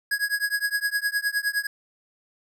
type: tone with tremolo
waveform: square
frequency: 1661.2 Hz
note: G#6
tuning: in tune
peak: -20 dBFS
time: 0.11-1.67 s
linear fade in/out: 5 ms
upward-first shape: triangle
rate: 9.7 Hz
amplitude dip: 100%
effects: none